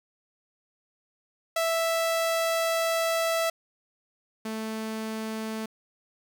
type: tone pair in turn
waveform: sawtooth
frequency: 659.3 / 220 Hz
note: E5 / A3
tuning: 0 / 0 cents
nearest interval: octave + perfect fifth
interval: 1900 cents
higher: first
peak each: -20 / -27 dBFS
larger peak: first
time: 1.56-3.5 / 4.45-5.66 s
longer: first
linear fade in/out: 5 ms
effects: 9-bit